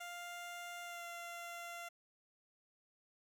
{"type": "tone with pitch glide", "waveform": "15% pulse", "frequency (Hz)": [699, 689.4], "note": ["F5", "F5"], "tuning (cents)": [1, -23], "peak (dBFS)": -39, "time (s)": [0, 1.89], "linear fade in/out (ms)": 10, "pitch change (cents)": -24, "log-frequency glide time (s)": [0.83, 1.04], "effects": []}